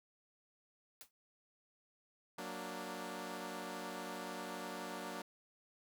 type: noise with exponential decay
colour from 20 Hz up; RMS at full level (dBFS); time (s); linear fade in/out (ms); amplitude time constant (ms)
white; -49; 1.01-1.11; 0; 21
type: chord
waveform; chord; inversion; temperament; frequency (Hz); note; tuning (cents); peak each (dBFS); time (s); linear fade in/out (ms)
10% pulse; Gb augmented; none; equal; 185 / 233.1 / 293.7; Gb3 / Bb3 / D4; 0 / 0 / 0; -39; 2.38-5.22; 5
effects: none